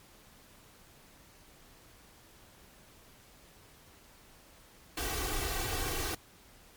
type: noise with comb filter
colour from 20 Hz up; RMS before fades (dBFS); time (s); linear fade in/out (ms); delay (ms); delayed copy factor
pink; -34; 4.97-6.15; 5; 2.6; +0.85
effects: pink hiss -58 dBFS RMS until 6.76 s + MP3 96 kbps